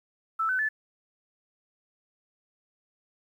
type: tone with pitch steps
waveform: sine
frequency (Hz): 1318.5 / 1514.6 / 1739.8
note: E6 / F#6 / A6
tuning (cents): 0 / +40 / -20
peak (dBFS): -24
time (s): 0.39-0.69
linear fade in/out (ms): 10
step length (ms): 100
effects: 10-bit